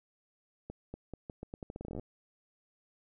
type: accelerating click train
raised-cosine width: 2 ms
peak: -28 dBFS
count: 19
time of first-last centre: 0.7-1.996 s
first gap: 240 ms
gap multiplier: 0.82
effects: none